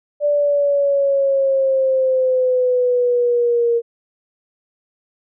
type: exponential sweep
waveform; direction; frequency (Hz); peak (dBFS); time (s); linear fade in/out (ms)
sine; down; 587.3 to 466.2; -13; 0.2-3.82; 50
effects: none